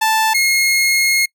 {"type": "tone pair in turn", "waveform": "sawtooth", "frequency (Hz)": [880, 2154], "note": ["A5", "C7"], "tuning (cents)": [0, 50], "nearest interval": "octave + minor third", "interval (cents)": 1550, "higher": "second", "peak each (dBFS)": -9, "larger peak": "neither", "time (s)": [[0.01, 0.34], [0.34, 1.26]], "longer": "second", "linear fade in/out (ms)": 10, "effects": ["noise-tail reverb RT60 0.1 s tail -25 dB re dry"]}